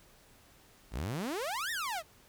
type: exponential two-way sweep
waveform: sawtooth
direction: up then down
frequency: 48.28 to 1911 to 596 Hz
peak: -30 dBFS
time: 0.91-2.03 s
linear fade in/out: 50 ms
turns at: 1.71 s
effects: pink hiss -61 dBFS RMS until 2.28 s